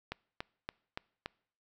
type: click train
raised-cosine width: 0.3 ms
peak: -21 dBFS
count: 5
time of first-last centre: 0.12-1.26 s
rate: 3.51 Hz
effects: noise-tail reverb RT60 0.6 s tail -25 dB re dry